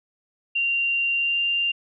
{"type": "tone with pitch glide", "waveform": "sine", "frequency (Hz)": [2770, 2788], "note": ["F7", "F7"], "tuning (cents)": [-15, -4], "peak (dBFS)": -20, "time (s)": [0.55, 1.72], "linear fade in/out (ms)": 10, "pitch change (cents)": 11, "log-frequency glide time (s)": [1.15, 1.4], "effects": []}